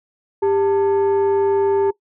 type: tone pair together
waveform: sine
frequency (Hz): 396.4 / 890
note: G4 / A5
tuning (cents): +19 / +20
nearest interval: octave + major second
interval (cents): 1401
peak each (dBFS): -13 / -21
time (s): 0.42-1.91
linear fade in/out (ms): 10
effects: noise-tail reverb RT60 0.1 s tail -19 dB re dry + tanh soft clip ceiling -11 dBFS